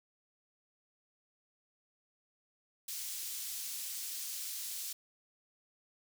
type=high-pass noise; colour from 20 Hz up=pink; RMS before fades=-41 dBFS; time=2.88-4.93 s; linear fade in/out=5 ms; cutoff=5300 Hz; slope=12 dB/octave; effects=none